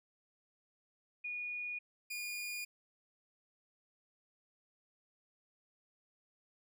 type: tone pair in turn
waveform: sine / sawtooth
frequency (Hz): 2451 / 2433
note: D#7 / D#7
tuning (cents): -27 / -39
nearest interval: unison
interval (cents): 12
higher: first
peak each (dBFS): -38 / -36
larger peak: second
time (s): 1.24-1.79 / 2.1-2.65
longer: neither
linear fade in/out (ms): 10
effects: none

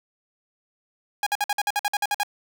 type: tone bursts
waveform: sawtooth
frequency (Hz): 821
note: G#5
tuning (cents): -20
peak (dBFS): -17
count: 12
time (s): 1.23-2.233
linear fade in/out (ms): 2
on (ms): 35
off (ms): 53
effects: none

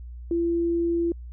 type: tone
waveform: sine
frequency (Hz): 338.9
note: E4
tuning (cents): +48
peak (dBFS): -21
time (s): 0.31-1.12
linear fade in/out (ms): 2
effects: added 60 Hz sine -36 dBFS peak until 1.32 s

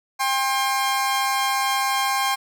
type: tone pair together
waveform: sawtooth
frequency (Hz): 798 / 1065.2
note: G5 / C6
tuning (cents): +31 / +31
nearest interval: perfect fourth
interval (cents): 500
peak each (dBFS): -19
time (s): 0.19-2.36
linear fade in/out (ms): 20
effects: none

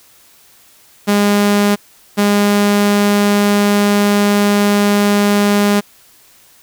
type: tone pair in turn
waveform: sawtooth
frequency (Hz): 204.4 / 204.4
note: G#3 / G#3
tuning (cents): -27 / -27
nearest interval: unison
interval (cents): 0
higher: neither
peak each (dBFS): -6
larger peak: neither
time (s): 1.07-1.76 / 2.17-5.81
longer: second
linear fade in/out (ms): 20
effects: white hiss -47 dBFS RMS until 6.62 s

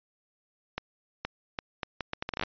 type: accelerating click train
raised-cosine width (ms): 0.3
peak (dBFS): -15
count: 14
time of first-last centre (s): 0.78-2.435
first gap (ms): 470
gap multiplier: 0.72
effects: resampled to 11025 Hz

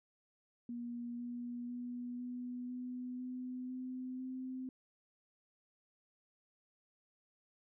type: tone with pitch steps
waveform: sine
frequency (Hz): 239 / 241.6 / 244.3 / 247 / 249.7 / 252.5 / 255.3 / 258.1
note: A#3 / B3 / B3 / B3 / B3 / B3 / C4 / C4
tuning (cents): +43 / -38 / -19 / 0 / +19 / +39 / -42 / -23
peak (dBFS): -40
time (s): 0.69-4.69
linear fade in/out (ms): 2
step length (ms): 500
effects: none

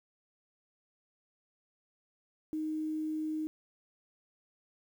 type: tone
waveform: sine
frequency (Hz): 311.1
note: D#4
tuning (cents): 0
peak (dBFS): -32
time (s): 2.53-3.47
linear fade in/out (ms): 0
effects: 10-bit

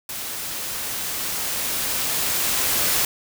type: noise with level ramp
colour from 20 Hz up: white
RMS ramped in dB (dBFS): -31 to -20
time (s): 0.09-3.05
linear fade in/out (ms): 2
effects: none

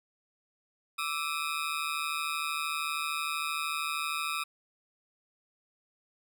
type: ring-modulated tone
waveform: 20% pulse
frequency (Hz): 1244.5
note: D#6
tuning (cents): 0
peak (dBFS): -23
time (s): 0.98-4.44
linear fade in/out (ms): 10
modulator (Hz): 76.5
effects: none

